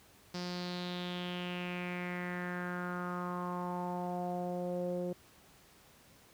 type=tone with low-pass filter sweep; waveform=sawtooth; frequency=178.1 Hz; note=F3; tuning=34 cents sharp; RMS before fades=-38 dBFS; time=0.34-5.13 s; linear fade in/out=5 ms; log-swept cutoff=5100 to 470 Hz; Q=4.7; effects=pink hiss -61 dBFS RMS until 6.33 s + high-pass 60 Hz 12 dB/octave